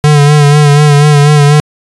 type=tone with vibrato; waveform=square; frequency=146.83 Hz; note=D3; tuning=in tune; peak=-3 dBFS; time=0.04-1.6 s; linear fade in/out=0 ms; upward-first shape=sine; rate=4.1 Hz; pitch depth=42 cents each way; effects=resampled to 24000 Hz